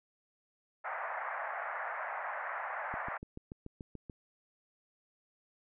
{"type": "band-pass noise", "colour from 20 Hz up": "pink", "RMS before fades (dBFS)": -39, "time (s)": [0.84, 3.18], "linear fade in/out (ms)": 10, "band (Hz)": [620, 2000], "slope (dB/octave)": 48}
{"type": "click train", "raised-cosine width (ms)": 3, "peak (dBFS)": -31, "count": 9, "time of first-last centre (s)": [2.94, 4.098], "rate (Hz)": 6.91}
{"effects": []}